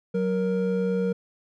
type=tone pair together; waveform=triangle; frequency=186 / 468.7 Hz; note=F#3 / A#4; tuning=+9 / +9 cents; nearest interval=octave + major third; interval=1600 cents; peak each=-23 dBFS; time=0.14-1.13 s; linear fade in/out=10 ms; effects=none